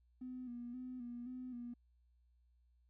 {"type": "tone with vibrato", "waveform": "triangle", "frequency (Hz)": 246.9, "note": "B3", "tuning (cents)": 0, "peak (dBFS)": -40, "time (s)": [0.21, 1.74], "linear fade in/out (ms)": 10, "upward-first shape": "square", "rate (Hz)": 1.9, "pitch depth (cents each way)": 46, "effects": ["tanh soft clip ceiling -42 dBFS", "added 60 Hz sine -69 dBFS peak until 2.89 s"]}